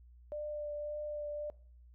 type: tone with vibrato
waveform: sine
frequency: 594 Hz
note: D5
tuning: 20 cents sharp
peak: -37 dBFS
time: 0.32-1.5 s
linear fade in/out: 0 ms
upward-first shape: triangle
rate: 1.8 Hz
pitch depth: 15 cents each way
effects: noise-tail reverb RT60 0.5 s tail -20 dB re dry + added 60 Hz sine -55 dBFS peak until 1.94 s